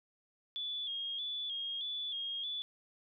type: tone with vibrato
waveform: sine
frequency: 3354 Hz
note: G#7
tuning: 16 cents sharp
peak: -36 dBFS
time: 0.56-2.62 s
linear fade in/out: 0 ms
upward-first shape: square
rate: 1.6 Hz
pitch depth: 53 cents each way
effects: none